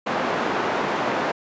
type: band-pass noise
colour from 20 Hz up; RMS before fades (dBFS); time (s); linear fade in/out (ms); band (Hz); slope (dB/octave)
white; -24; 0.06-1.32; 10; 210 to 1100; 12
effects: resampled to 16000 Hz